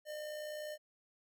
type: tone with amplitude modulation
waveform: square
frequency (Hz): 605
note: D#5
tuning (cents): -49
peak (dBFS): -40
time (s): 0.05-0.78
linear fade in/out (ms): 50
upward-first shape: sine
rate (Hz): 60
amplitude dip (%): 40
effects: none

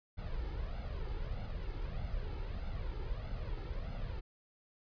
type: noise with flanger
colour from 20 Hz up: brown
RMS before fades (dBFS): -39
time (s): 0.17-4.21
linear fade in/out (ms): 20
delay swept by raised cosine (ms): 1.4 to 2.32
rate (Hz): 1.6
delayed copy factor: +0.65
effects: resampled to 11025 Hz

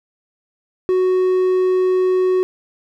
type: tone with hard clipping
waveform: triangle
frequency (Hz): 370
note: F#4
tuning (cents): 0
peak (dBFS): -14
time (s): 0.89-2.43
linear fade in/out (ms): 0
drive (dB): 6
effects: none

